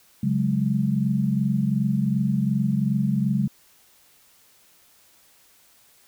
sine chord, C# suspended fourth, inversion none, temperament equal, 138.59 / 185 / 207.7 Hz, C#3 / F#3 / G#3, 0 / 0 / 0 cents, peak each -24 / -25 / -23 dBFS, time 0.23-3.48 s, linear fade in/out 5 ms, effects white hiss -57 dBFS RMS until 6.07 s

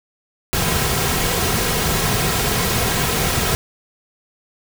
pink noise with comb filter, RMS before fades -19 dBFS, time 0.53-3.55 s, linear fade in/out 0 ms, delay 3.4 ms, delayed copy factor -0.5, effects none

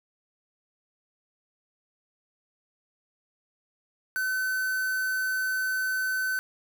triangle tone with quantisation, 1520 Hz, F#6, 46 cents sharp, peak -24 dBFS, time 4.16-6.39 s, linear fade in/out 0 ms, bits 6, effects none

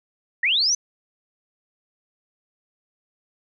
sine linear sweep, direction up, 1779 to 6200 Hz, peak -17 dBFS, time 0.43-0.75 s, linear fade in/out 5 ms, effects none

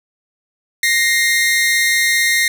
sawtooth tone pair together, 1864.7 / 2100 Hz, A#6 / C7, 0 / +6 cents, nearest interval major second, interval 206 cents, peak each -12 dBFS, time 0.83-2.48 s, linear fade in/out 2 ms, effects none

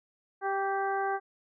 harmonic tone with a mistuned harmonic, 392 Hz, G4, in tune, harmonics 1 / 2 / 3 / 4 / 5, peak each -33 / -30 / -37 / -36 / -46 dBFS, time 0.41-1.2 s, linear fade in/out 50 ms, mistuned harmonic 3, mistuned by -19 cents, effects none

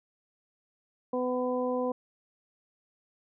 harmonic tone, 251 Hz, B3, 28 cents sharp, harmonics 1 / 2 / 3 / 4, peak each -32 / -29 / -39 / -37 dBFS, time 1.13-1.92 s, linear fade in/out 5 ms, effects none

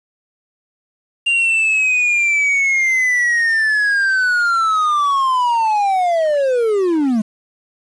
triangle linear sweep, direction down, 2794 to 206.2 Hz, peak -11 dBFS, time 1.26-7.22 s, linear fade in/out 10 ms, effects resampled to 22050 Hz + 7-bit

